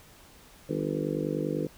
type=harmonic tone with a mistuned harmonic; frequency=50.1 Hz; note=G1; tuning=38 cents sharp; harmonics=3 / 4 / 5 / 6 / 7 / 8 / 9 / 10; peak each=-34 / -39 / -38 / -33 / -36 / -39 / -35 / -36 dBFS; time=0.69-1.67 s; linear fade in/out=5 ms; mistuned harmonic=3; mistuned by=+56 cents; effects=pink hiss -54 dBFS RMS until 1.77 s